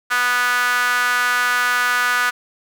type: tone with high-pass filter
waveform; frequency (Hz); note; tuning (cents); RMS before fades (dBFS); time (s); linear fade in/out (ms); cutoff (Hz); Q
sawtooth; 246.1; B3; -6; -18; 0.1-2.31; 20; 1400; 4.9
effects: none